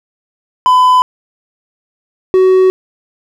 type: tone pair in turn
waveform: triangle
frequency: 1007 / 374.4 Hz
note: B5 / F#4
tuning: +33 / +20 cents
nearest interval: octave + perfect fourth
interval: 1713 cents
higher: first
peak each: -3 dBFS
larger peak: neither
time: 0.66-1.02 / 2.34-2.7 s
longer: neither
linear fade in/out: 0 ms
effects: none